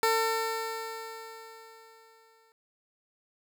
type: tone with exponential decay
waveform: 15% pulse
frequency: 450 Hz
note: A4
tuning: 39 cents sharp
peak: -16 dBFS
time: 0.03-2.52 s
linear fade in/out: 1 ms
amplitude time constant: 540 ms
effects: none